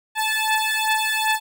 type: beating tone pair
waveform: 15% pulse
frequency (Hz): 870 / 872.6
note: A5 / A5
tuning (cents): -20 / -15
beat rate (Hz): 2.6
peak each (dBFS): -16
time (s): 0.15-1.4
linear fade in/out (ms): 50
effects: none